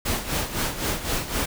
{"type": "noise with tremolo", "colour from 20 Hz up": "pink", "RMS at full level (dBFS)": -24, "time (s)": [0.05, 1.46], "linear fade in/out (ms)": 10, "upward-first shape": "sine", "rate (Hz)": 3.9, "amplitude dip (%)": 70, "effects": []}